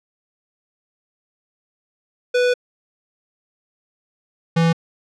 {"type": "tone pair in turn", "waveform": "square", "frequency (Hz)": [493.8, 165.74], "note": ["B4", "E3"], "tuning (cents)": [0, 10], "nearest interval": "octave + perfect fifth", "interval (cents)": 1890, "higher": "first", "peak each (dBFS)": [-15, -14], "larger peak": "second", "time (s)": [[2.34, 2.54], [4.56, 4.73]], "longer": "first", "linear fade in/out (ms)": 10, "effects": ["low-pass 5000 Hz 12 dB/octave"]}